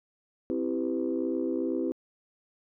sine chord, C major seventh, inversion none, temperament equal with one note detuned, 261.6 / 329.6 / 392 / 502.5 Hz, C4 / E4 / G4 / B4, 0 / 0 / 0 / +30 cents, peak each -31 / -30 / -33 / -35 dBFS, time 0.5-1.92 s, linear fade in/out 0 ms, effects tanh soft clip ceiling -18 dBFS

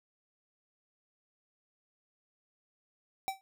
square tone with exponential decay, 772 Hz, G5, 27 cents flat, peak -28 dBFS, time 3.28-3.41 s, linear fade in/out 0 ms, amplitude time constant 27 ms, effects none

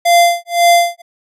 square tone with tremolo, 691 Hz, F5, 19 cents flat, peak -6 dBFS, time 0.05-1.02 s, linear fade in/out 10 ms, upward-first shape sine, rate 1.9 Hz, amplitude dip 100%, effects resampled to 32000 Hz

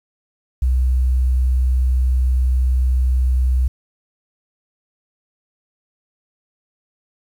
sine tone, 63.5 Hz, B1, 49 cents sharp, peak -13 dBFS, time 0.62-3.68 s, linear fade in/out 5 ms, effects 8-bit

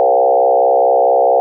sine tone with frequency modulation, 622.3 Hz, D#5, in tune, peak -8 dBFS, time 0-1.4 s, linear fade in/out 0 ms, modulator 64.5 Hz, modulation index 2.6, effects none

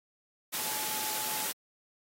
sine tone in noise, 862 Hz, A5, 36 cents flat, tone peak -42 dBFS, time 0.58-1.47 s, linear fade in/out 20 ms, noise white, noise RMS -34 dBFS, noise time 0.52-1.53 s, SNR -11 dB, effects high-pass 150 Hz 12 dB/octave + AAC 48 kbps

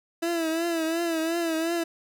30% pulse tone with vibrato, 330.3 Hz, E4, 4 cents sharp, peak -22 dBFS, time 0.22-1.84 s, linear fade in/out 10 ms, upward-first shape triangle, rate 2.8 Hz, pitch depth 75 cents each way, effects none

